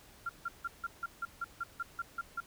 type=tone bursts; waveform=sine; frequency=1383 Hz; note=F6; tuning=17 cents flat; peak=-33 dBFS; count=12; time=0.26-2.404 s; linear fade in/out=5 ms; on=32 ms; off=160 ms; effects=pink hiss -58 dBFS RMS until 2.46 s